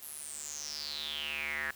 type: tone with band-pass filter sweep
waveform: square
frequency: 74.2 Hz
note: D2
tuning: 18 cents sharp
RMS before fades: -39 dBFS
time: 0.02-1.71 s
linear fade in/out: 5 ms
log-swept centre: 12000 to 1700 Hz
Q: 8.8
effects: white hiss -54 dBFS RMS until 1.75 s